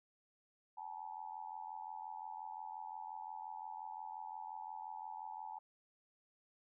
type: tone with amplitude modulation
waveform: sine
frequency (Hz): 865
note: A5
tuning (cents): -30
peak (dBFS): -40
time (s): 0.77-5.59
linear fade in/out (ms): 10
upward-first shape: sine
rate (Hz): 85.7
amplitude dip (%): 100
effects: none